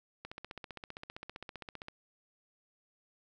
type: click train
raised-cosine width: 0.3 ms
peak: -27 dBFS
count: 26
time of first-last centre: 0.25-1.884 s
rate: 15.3 Hz
effects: none